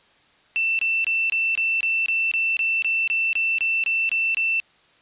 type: tone bursts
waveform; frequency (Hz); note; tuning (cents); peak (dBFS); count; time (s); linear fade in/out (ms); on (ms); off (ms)
sine; 2675; E7; +25; -19; 16; 0.56-4.6; 0; 230; 24
effects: white hiss -57 dBFS RMS until 5.01 s + resampled to 8000 Hz